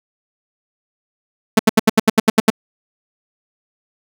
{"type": "tone bursts", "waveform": "sawtooth", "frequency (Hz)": 220, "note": "A3", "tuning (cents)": 0, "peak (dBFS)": -3, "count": 10, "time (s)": [1.57, 2.502], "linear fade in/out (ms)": 5, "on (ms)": 23, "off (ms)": 78, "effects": []}